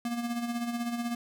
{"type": "tone with tremolo", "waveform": "square", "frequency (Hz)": 237, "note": "A#3", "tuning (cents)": 29, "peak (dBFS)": -29, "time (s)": [0.05, 1.15], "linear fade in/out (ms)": 2, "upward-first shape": "sine", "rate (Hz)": 16, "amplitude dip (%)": 55, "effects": []}